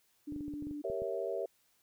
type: tone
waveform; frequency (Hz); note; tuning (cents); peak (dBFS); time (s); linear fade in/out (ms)
sine; 293.7; D4; 0; -38; 0.27-0.82; 10
type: clicks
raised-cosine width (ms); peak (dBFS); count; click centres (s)
3; -33; 10; 0.323 / 0.362 / 0.408 / 0.481 / 0.538 / 0.624 / 0.67 / 0.711 / 0.9 / 1.02
type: chord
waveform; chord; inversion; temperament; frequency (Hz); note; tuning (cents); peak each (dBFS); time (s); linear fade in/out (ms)
sine; G diminished seventh; none; equal; 392 / 466.2 / 554.4 / 659.3; G4 / Bb4 / Db5 / Fb5; 0 / 0 / 0 / 0; -39; 0.84-1.46; 5
effects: white hiss -72 dBFS RMS until 1.82 s